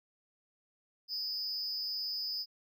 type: tone with amplitude modulation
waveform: triangle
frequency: 4998 Hz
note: D#8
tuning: 7 cents sharp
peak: -29 dBFS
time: 1.08-2.46 s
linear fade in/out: 50 ms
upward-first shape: sine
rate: 258 Hz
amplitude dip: 95%
effects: none